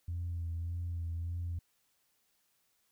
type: tone with vibrato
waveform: sine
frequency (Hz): 85.1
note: F2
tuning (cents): -44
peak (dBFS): -33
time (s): 0.08-1.59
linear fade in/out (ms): 5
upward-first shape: sine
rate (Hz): 1.7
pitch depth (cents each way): 32
effects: tanh soft clip ceiling -31 dBFS + white hiss -75 dBFS RMS until 2.91 s